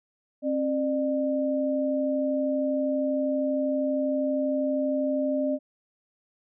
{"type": "tone pair together", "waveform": "sine", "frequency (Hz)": [267.4, 600], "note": ["C4", "D5"], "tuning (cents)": [38, 37], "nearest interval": "octave + major second", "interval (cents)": 1399, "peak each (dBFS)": -26, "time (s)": [0.42, 5.59], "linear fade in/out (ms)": 50, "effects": []}